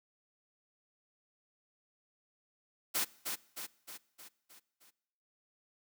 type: noise with echo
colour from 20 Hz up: white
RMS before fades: -32 dBFS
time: 2.94-3.05 s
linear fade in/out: 20 ms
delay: 310 ms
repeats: 6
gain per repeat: -5 dB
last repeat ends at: 4.91 s
effects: noise-tail reverb RT60 0.9 s tail -22 dB re dry + high-pass 200 Hz 12 dB/octave